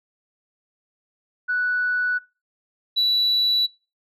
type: tone pair in turn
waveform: sine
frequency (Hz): 1480 / 3942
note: F#6 / B7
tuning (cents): 0 / -4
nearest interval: octave + perfect fourth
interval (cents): 1696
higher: second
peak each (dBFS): -19 / -15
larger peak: second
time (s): 1.48-2.19 / 2.96-3.67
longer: neither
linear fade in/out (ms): 20
effects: noise-tail reverb RT60 0.3 s tail -23 dB re dry + tanh soft clip ceiling -14 dBFS